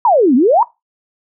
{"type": "exponential two-way sweep", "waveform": "sine", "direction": "down then up", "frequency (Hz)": [1002, 233.1, 1002], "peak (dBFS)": -7, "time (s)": [0.05, 0.63], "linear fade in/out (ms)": 2, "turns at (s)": 0.35, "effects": ["noise-tail reverb RT60 0.2 s tail -19 dB re dry"]}